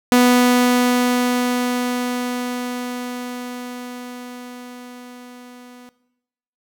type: tone with level ramp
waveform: sawtooth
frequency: 246.9 Hz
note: B3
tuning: in tune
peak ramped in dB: -6 to -36 dBFS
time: 0.12-5.89 s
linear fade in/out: 0 ms
effects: noise-tail reverb RT60 0.9 s tail -18 dB re dry